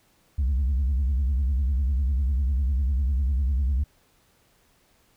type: tone with vibrato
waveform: sine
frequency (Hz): 66.9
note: C2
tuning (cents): +39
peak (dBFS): -18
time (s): 0.38-3.84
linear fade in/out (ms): 10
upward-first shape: sine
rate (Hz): 10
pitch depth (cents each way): 180
effects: tanh soft clip ceiling -19 dBFS + pink hiss -63 dBFS RMS until 5.16 s